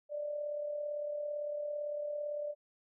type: tone with amplitude modulation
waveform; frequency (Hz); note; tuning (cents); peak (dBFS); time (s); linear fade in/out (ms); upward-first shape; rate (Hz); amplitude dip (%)
sine; 590; D5; +8; -33; 0.09-2.55; 50; sine; 37.8; 45
effects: none